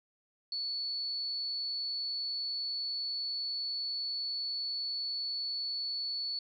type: tone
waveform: sine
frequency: 4435 Hz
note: C#8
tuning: in tune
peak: -33 dBFS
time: 0.52-6.39 s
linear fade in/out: 2 ms
effects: none